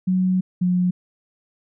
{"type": "tone pair in turn", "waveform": "sine", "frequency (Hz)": [185, 180.15], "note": ["F#3", "F#3"], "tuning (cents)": [0, -46], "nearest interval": "unison", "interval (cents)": 46, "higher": "first", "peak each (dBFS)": -16, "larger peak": "neither", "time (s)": [[0.07, 0.41], [0.61, 0.91]], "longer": "first", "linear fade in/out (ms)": 10, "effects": []}